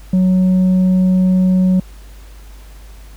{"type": "tone with tanh clipping", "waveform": "sine", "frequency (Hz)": 185, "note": "F#3", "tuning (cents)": 0, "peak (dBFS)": -10, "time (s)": [0.13, 1.8], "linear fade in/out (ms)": 5, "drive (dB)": 3, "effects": ["added 50 Hz sine -34 dBFS peak until 3.16 s", "pink hiss -46 dBFS RMS until 3.16 s"]}